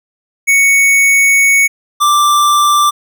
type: tone pair in turn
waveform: square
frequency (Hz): 2223 / 1177.6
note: C#7 / D6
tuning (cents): +4 / +4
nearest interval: major seventh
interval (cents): 1100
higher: first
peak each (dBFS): -7 / -8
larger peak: first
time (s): 0.47-1.68 / 2-2.91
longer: first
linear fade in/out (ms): 20
effects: none